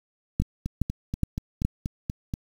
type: two click trains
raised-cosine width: 5 ms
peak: -10 / -16 dBFS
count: 4 / 9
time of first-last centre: 0.4-1.65 / 0.42-2.338 s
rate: 2.4 / 4.17 Hz
effects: 7-bit